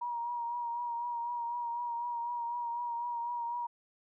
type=tone with vibrato; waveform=sine; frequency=950 Hz; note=A#5; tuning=33 cents sharp; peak=-33 dBFS; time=0.01-3.67 s; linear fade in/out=10 ms; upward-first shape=triangle; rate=4 Hz; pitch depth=34 cents each way; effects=none